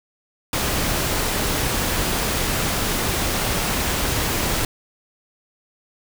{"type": "noise", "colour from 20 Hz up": "pink", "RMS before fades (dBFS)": -22, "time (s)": [0.53, 4.65], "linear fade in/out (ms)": 2, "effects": []}